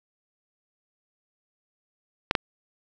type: clicks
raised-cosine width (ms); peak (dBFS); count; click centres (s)
0.3; -4; 2; 2.311 / 2.352
effects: none